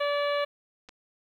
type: harmonic tone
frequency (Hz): 577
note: D5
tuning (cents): -31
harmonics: 1 / 2 / 3 / 4 / 5 / 6 / 7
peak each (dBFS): -26 / -32 / -36 / -38 / -40 / -42 / -43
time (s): 0-0.45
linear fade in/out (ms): 10
type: clicks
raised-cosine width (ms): 0.2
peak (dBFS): -30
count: 2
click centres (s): 0.888 / 0.892
effects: 10-bit